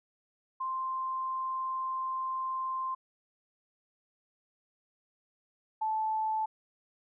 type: tone pair in turn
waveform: sine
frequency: 1046.5 / 873 Hz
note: C6 / A5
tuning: 0 / -14 cents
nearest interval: minor third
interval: 314 cents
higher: first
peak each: -31 / -28 dBFS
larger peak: second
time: 0.6-2.95 / 5.81-6.46 s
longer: first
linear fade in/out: 10 ms
effects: none